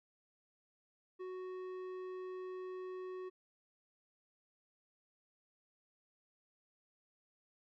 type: tone with low-pass filter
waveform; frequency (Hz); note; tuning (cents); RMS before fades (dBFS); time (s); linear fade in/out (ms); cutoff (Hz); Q
square; 370; F#4; 0; -45; 1.19-3.3; 20; 1600; 0.52
effects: none